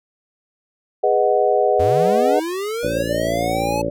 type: chord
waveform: sine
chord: G# minor seventh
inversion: none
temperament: equal with one note detuned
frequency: 413.4 / 493.9 / 622.3 / 740 Hz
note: G#4 / B4 / D#5 / F#5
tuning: -8 / 0 / 0 / 0 cents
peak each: -19 dBFS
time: 1.03-2.4 s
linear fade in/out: 10 ms
type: linear sweep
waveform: square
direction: up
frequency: 77.1 to 864 Hz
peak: -23 dBFS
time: 1.79-3.82 s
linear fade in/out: 10 ms
type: harmonic tone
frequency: 57 Hz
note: A#1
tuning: 38 cents flat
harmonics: 1 / 2 / 3 / 4 / 5 / 6 / 7 / 8 / 9 / 10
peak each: -33 / -31 / -30 / -34 / -28 / -30 / -34 / -32 / -28 / -23 dBFS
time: 2.83-3.9 s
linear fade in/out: 5 ms
effects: none